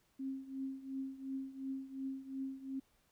sine tone with tremolo, 267.7 Hz, C4, 40 cents sharp, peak -36 dBFS, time 0.19-2.8 s, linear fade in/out 10 ms, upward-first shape triangle, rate 2.8 Hz, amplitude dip 85%, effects pink hiss -74 dBFS RMS until 3.11 s

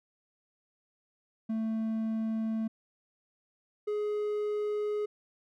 triangle tone pair in turn, 221.9 / 418.9 Hz, A3 / G#4, +15 / +15 cents, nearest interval major seventh, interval 1100 cents, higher second, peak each -27 dBFS, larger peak neither, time 1.49-2.68 / 3.87-5.06 s, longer neither, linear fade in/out 10 ms, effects none

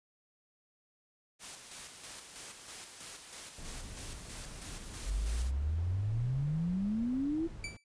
white noise with tremolo, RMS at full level -45 dBFS, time 1.39-5.52 s, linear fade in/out 50 ms, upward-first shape square, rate 3.1 Hz, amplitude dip 40%
brown noise, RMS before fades -46 dBFS, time 3.58-7.77 s, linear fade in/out 5 ms
sine exponential sweep, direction up, 45.32 to 340 Hz, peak -30 dBFS, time 5.06-7.48 s, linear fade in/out 20 ms
sawtooth tone with exponential decay, 2318 Hz, D7, 23 cents flat, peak -32 dBFS, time 7.64-7.84 s, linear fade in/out 2 ms, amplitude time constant 43 ms
effects resampled to 22050 Hz

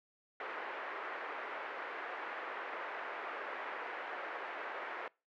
white band-pass noise, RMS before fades -43 dBFS, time 0.4-5.08 s, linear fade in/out 2 ms, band 390 to 1900 Hz, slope 24 dB/octave, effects noise-tail reverb RT60 0.3 s tail -25 dB re dry

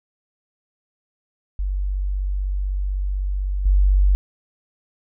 sine tone with level steps, 47.97 Hz, G1, 37 cents flat, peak -20 / -12 dBFS, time 1.59-4.15 s, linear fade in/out 0 ms, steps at 3.65 s, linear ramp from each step 10 ms, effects none

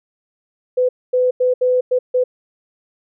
sine tone bursts at uneven times, 503 Hz, B4, 32 cents sharp, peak -12 dBFS, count 6, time 0.77-0.89 / 1.13-1.31 / 1.4-1.54 / 1.61-1.81 / 1.91-1.99 / 2.14-2.24 s, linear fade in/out 10 ms, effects none

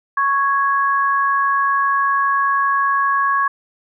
sine tone pair together, 1108.7 / 1661.2 Hz, C#6 / G#6, 0 / 0 cents, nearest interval perfect fifth, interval 700 cents, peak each -15 / -20 dBFS, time 0.17-3.48 s, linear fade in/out 5 ms, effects none

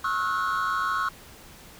triangle tone cluster, 1092 / 1292 / 1398 / 1471 Hz, C#6 / E6 / F6 / F#6, -26 / -35 / +1 / -11 cents, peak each -25 / -26 / -31 / -28 dBFS, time 0.04-1.09 s, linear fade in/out 5 ms, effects tanh soft clip ceiling -17 dBFS + pink hiss -48 dBFS RMS until 1.79 s

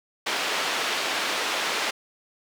white band-pass noise, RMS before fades -27 dBFS, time 0.26-1.91 s, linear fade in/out 10 ms, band 370 to 3400 Hz, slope 12 dB/octave, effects none

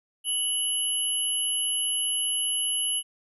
sine tone pair together, 2960 / 11175 Hz, F#7 / F9, 0 / 0 cents, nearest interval octave + major seventh, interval 2300 cents, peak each -27 dBFS, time 0.24-3.03 s, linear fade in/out 50 ms, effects none

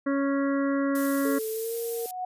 harmonic tone, 277.2 Hz, C#4, in tune, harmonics 1 / 2 / 4 / 5 / 6 / 7, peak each -24 / -30 / -36 / -38 / -40 / -41 dBFS, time 0.06-1.39 s, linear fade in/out 10 ms
violet noise, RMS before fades -34 dBFS, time 0.95-2.11 s, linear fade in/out 2 ms
sine tone with pitch glide, 440 to 464 Hz, A4 to A#4, 0 to -8 cents, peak -29 dBFS, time 1.25-2.06 s, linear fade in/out 2 ms, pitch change +92 cents, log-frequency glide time 1.51-1.76 s
sine tone with exponential growth, 735 Hz, F#5, 12 cents flat, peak -27 dBFS, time 1.65-2.25 s, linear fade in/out 5 ms, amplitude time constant 130 ms
effects resampled to 32000 Hz

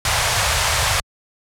pink band-stop noise, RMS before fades -17 dBFS, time 0.05-1 s, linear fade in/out 2 ms, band 110 to 620 Hz, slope 24 dB/octave, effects high-pass 60 Hz 12 dB/octave + low-pass 10000 Hz 12 dB/octave

